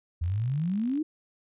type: exponential sweep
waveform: sine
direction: up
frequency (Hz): 79.7 to 321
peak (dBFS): -25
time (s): 0.21-1.03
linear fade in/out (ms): 10
type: click train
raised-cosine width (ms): 0.2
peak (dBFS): -35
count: 38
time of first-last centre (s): 0.24-0.976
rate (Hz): 50.3
effects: resampled to 8000 Hz